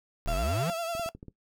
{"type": "exponential sweep", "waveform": "square", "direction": "up", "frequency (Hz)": [31.45, 185], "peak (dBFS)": -29, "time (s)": [0.26, 0.7], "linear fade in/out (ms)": 0}
{"type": "tone with vibrato", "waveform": "35% pulse", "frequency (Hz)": 670, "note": "E5", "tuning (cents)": 28, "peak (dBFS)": -29, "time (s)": [0.28, 1.09], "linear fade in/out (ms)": 0, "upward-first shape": "sine", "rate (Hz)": 10, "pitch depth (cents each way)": 49}
{"type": "clicks", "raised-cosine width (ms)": 3, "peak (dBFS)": -30, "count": 6, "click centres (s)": [0.951, 0.996, 1.061, 1.15, 1.229, 1.283]}
{"effects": ["noise-tail reverb RT60 0.1 s tail -17 dB re dry"]}